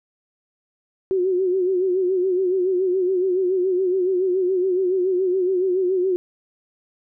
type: tone with vibrato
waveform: sine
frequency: 370 Hz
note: F#4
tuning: in tune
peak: -17 dBFS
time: 1.11-6.16 s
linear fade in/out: 0 ms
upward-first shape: sine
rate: 7.1 Hz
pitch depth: 71 cents each way
effects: none